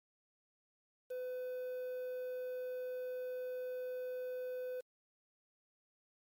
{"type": "tone with quantisation", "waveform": "triangle", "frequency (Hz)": 504, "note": "B4", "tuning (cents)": 35, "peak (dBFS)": -37, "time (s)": [1.1, 4.81], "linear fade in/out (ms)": 10, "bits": 10, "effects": ["MP3 96 kbps"]}